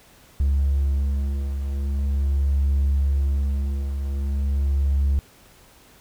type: beating tone pair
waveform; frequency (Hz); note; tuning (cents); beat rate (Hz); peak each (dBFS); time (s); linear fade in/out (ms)
triangle; 69.3 / 69.72; C#2 / C#2; 0 / +11; 0.42; -17 / -25; 0.4-5.19; 0
effects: tanh soft clip ceiling -11 dBFS + pink hiss -52 dBFS RMS until 6 s